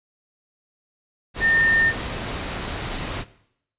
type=tone in noise; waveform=sine; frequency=1816 Hz; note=A#6; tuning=46 cents flat; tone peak=-15 dBFS; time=1.4-1.93 s; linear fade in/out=50 ms; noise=pink; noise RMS=-29 dBFS; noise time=1.34-3.25 s; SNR=+11 dB; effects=noise-tail reverb RT60 0.7 s tail -17 dB re dry + resampled to 8000 Hz